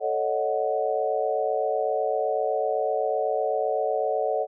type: chord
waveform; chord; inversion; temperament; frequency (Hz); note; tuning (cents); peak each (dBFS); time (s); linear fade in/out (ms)
sine; D# half-diminished seventh; second; equal; 440 / 554.4 / 622.3 / 740; A4 / C#5 / D#5 / F#5; 0 / 0 / 0 / 0; -28; 0-4.47; 50
effects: none